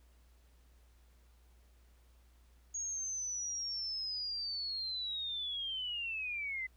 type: linear sweep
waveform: sine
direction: down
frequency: 6640 to 2015 Hz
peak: -36 dBFS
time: 2.74-6.67 s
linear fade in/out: 10 ms
effects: added 60 Hz sine -61 dBFS peak until 6.76 s + pink hiss -72 dBFS RMS until 6.76 s